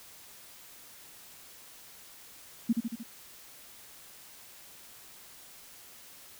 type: tone with echo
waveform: sine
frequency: 231.1 Hz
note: A#3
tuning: 15 cents flat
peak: -21 dBFS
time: 2.69-2.73 s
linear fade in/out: 10 ms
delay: 76 ms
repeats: 4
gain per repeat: -4 dB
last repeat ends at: 3.034 s
effects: white hiss -52 dBFS RMS until 6.39 s